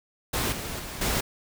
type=noise with level steps; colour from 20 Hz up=pink; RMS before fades=-27 / -34 / -37 / -26 dBFS; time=0.33-1.21 s; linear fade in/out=10 ms; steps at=0.52 / 0.79 / 1.01 s; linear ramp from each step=5 ms; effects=none